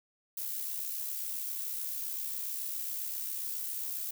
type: noise with amplitude modulation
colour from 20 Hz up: violet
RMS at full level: -35 dBFS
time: 0.37-4.11 s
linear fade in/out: 5 ms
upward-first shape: sine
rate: 67.3 Hz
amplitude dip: 40%
effects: none